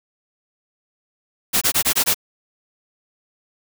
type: noise bursts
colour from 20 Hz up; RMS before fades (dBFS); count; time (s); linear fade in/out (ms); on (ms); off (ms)
white; -17; 6; 1.53-2.145; 20; 85; 21
effects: none